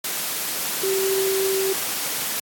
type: tone in noise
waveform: sine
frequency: 385.7 Hz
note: G4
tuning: 28 cents flat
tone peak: -20 dBFS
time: 0.83-1.73 s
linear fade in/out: 5 ms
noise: white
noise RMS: -26 dBFS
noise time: 0.04-2.4 s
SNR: +3 dB
effects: high-pass 150 Hz 12 dB/octave + AAC 64 kbps